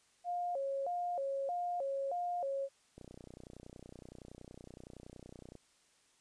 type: tone with vibrato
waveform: sine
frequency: 622.3 Hz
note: D#5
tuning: in tune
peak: -34 dBFS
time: 0.24-2.69 s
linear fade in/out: 50 ms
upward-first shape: square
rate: 1.6 Hz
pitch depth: 220 cents each way
type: click train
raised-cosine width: 2 ms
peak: -37 dBFS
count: 80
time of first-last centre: 2.98-5.553 s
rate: 30.7 Hz
effects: white hiss -70 dBFS RMS until 6.2 s + resampled to 22050 Hz